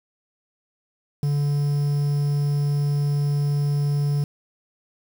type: tone with quantisation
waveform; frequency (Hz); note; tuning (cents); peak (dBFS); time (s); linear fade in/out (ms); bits
triangle; 144.3; D3; -30; -17; 1.23-4.24; 2; 7
effects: none